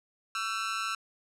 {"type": "tone with amplitude modulation", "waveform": "sawtooth", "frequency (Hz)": 1337, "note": "E6", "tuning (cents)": 24, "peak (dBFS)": -23, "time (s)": [0.35, 0.95], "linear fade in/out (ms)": 2, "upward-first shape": "sine", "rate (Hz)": 212, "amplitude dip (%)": 85, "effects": ["low-pass 8000 Hz 12 dB/octave"]}